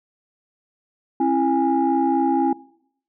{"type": "tone cluster", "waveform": "sine", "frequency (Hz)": [268.9, 332.9, 822], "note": ["C4", "E4", "G#5"], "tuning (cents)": [47, 17, -18], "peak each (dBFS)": -20, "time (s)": [1.2, 2.53], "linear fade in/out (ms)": 5, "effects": ["noise-tail reverb RT60 0.7 s tail -22 dB re dry", "tanh soft clip ceiling -9 dBFS"]}